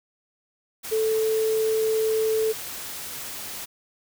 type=tone in noise; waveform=sine; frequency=440 Hz; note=A4; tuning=in tune; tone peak=-20 dBFS; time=0.91-2.53 s; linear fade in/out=20 ms; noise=white; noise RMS=-35 dBFS; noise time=0.83-3.66 s; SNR=+12 dB; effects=none